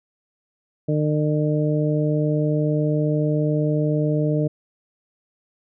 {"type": "harmonic tone", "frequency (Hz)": 151.2, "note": "D#3", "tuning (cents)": -49, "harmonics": [1, 2, 3, 4], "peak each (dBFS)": [-20, -24, -26, -27], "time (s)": [0.88, 4.48], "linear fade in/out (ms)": 10, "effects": []}